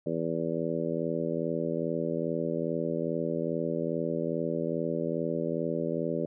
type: harmonic tone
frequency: 82.41 Hz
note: E2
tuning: in tune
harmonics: 2 / 3 / 4 / 5 / 6 / 7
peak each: -35 / -35 / -35 / -35 / -35 / -35 dBFS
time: 0.06-6.26 s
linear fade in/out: 5 ms
effects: none